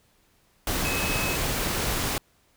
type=tone in noise; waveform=sine; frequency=2569 Hz; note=E7; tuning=45 cents flat; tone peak=-30 dBFS; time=0.85-1.36 s; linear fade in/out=2 ms; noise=pink; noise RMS=-27 dBFS; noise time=0.67-2.18 s; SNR=-6 dB; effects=pink hiss -64 dBFS RMS until 2.56 s